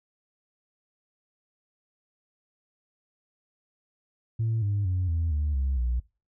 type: tone with pitch steps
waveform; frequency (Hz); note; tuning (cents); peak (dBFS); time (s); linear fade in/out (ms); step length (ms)
sine; 112.7 / 101.57 / 91.54 / 82.5 / 74.35 / 67.01 / 60.39; A2 / G#2 / F#2 / E2 / D2 / C2 / B1; +42 / -38 / -18 / +2 / +22 / +42 / -38; -22; 4.39-6; 10; 230
effects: noise-tail reverb RT60 0.3 s tail -22 dB re dry + tanh soft clip ceiling -21 dBFS